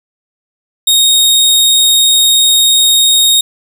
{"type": "tone", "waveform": "sawtooth", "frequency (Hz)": 3729, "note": "A#7", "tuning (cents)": 0, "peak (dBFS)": -3, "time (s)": [0.87, 3.41], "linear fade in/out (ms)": 5, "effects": []}